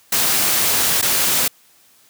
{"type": "noise with dropouts", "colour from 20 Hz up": "white", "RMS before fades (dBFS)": -17, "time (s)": [0.12, 1.48], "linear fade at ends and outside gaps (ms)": 5, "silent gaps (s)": [1.015, 1.024], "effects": ["white hiss -53 dBFS RMS until 2.09 s", "high-pass 80 Hz 12 dB/octave"]}